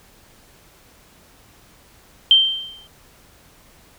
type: tone with exponential decay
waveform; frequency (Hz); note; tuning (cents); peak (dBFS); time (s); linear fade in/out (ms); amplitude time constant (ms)
sine; 3136; G7; 0; -6; 2.31-2.87; 1; 120
effects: pink hiss -51 dBFS RMS until 3.98 s